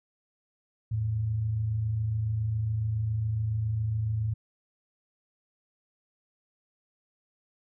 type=tone pair together; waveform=sine; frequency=82.79 / 110 Hz; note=E2 / A2; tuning=+8 / 0 cents; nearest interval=perfect fourth; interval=492 cents; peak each=-37 / -26 dBFS; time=0.91-4.34 s; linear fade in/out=10 ms; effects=none